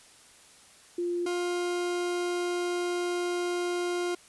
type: tone pair in turn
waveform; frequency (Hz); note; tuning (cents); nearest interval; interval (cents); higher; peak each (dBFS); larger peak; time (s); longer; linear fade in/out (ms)
sine / 40% pulse; 349.2 / 352.8; F4 / F4; 0 / +18; unison; 18; second; -27; neither; 0.98-1.26 / 1.26-4.15; second; 5
effects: white hiss -55 dBFS RMS until 4.28 s + resampled to 24000 Hz